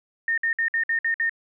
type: tone bursts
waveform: sine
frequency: 1829 Hz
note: A#6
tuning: 33 cents flat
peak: -20 dBFS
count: 7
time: 0.28-1.295 s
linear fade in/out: 2 ms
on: 97 ms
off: 56 ms
effects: none